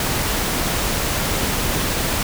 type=noise; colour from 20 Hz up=pink; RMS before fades=-21 dBFS; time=0-2.23 s; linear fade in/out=2 ms; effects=none